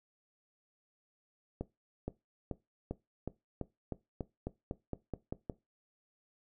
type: accelerating click train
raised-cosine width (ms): 2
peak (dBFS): -23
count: 14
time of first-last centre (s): 1.61-5.498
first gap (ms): 470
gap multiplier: 0.92
effects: noise-tail reverb RT60 0.2 s tail -18 dB re dry